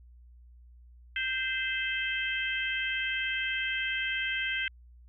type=harmonic tone with a mistuned harmonic; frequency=523.3 Hz; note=C5; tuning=in tune; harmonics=3 / 4 / 5 / 6; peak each=-33 / -34 / -35 / -36 dBFS; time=1.16-4.68 s; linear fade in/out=2 ms; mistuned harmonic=4; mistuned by=-28 cents; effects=added 60 Hz sine -51 dBFS peak until 5.08 s